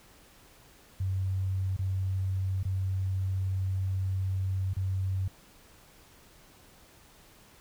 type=tone with dropouts; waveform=sine; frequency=94.9 Hz; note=F#2; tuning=44 cents sharp; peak=-27 dBFS; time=1-5.28 s; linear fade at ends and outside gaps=5 ms; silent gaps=1.766-1.79 / 2.631-2.651 / 4.735-4.766 s; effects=pink hiss -57 dBFS RMS until 7.6 s